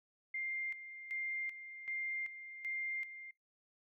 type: tone with tremolo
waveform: sine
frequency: 2105 Hz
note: C7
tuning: 10 cents sharp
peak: -37 dBFS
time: 0.34-3.31 s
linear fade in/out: 5 ms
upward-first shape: square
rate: 1.3 Hz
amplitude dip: 70%
effects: noise-tail reverb RT60 0.2 s tail -24 dB re dry

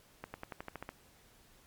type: accelerating click train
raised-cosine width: 0.5 ms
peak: -26 dBFS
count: 9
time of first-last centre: 0.24-0.891 s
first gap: 100 ms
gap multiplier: 0.94
effects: pink hiss -63 dBFS RMS until 1.66 s + MP3 96 kbps

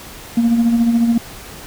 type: tone with tremolo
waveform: sine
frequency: 233.1 Hz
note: A#3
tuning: in tune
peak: -7 dBFS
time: 0.37-1.18 s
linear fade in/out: 5 ms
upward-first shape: sine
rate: 14 Hz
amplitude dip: 55%
effects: tanh soft clip ceiling -8 dBFS + pink hiss -35 dBFS RMS until 1.66 s

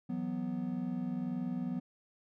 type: chord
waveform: triangle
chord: E suspended second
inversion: none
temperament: equal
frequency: 164.81 / 185 / 246.9 Hz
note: E3 / F#3 / B3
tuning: 0 / 0 / 0 cents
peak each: -40 / -36 / -34 dBFS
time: 0.09-1.8 s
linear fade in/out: 10 ms
effects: none

